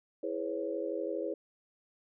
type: chord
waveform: sine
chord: C# minor seventh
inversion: first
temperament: equal with one note detuned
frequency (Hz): 329.6 / 415.3 / 502.2 / 554.4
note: E4 / G#4 / B4 / C#5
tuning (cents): 0 / 0 / +29 / 0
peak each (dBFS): -38 / -38 / -38 / -38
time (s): 0.23-1.34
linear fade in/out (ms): 5
effects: none